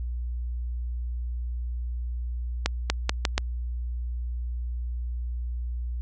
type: accelerating click train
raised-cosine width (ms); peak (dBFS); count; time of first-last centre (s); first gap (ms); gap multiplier
0.2; -5; 5; 2.66-3.379; 240; 0.81
effects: added 60 Hz sine -28 dBFS peak until 6.01 s + resampled to 22050 Hz